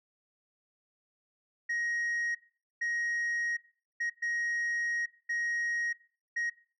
sine tone bursts at uneven times, 1883 Hz, A#6, 17 cents sharp, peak -27 dBFS, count 6, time 1.69-2.35 / 2.81-3.57 / 4-4.1 / 4.22-5.06 / 5.29-5.93 / 6.36-6.5 s, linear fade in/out 10 ms, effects noise-tail reverb RT60 0.4 s tail -20 dB re dry + tanh soft clip ceiling -28 dBFS

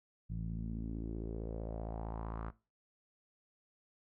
sawtooth tone with low-pass filter sweep, 55.4 Hz, A1, 13 cents sharp, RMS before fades -41 dBFS, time 0.29-2.51 s, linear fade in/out 20 ms, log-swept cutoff 150 to 1300 Hz, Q 3.1, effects noise-tail reverb RT60 0.3 s tail -19 dB re dry

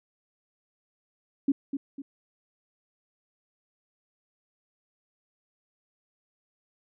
sine tone with echo, 277.2 Hz, C#4, in tune, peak -19 dBFS, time 1.48-1.52 s, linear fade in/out 5 ms, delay 250 ms, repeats 2, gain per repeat -8 dB, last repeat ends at 2.02 s, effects none

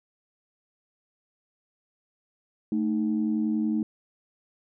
sine tone pair together, 220.2 / 311.1 Hz, A3 / D#4, +2 / 0 cents, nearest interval tritone, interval 598 cents, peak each -24 / -27 dBFS, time 2.72-3.83 s, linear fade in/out 2 ms, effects tanh soft clip ceiling -16 dBFS

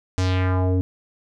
square tone with low-pass filter sweep, 92.5 Hz, F#2, in tune, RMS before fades -20 dBFS, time 0.18-0.81 s, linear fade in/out 0 ms, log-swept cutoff 7100 to 320 Hz, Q 2, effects none

